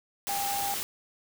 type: tone in noise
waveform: sine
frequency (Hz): 800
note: G5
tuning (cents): +35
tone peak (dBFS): -30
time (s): 0.29-0.74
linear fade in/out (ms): 0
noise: white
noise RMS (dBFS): -33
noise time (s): 0.27-0.83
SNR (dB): 0
effects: none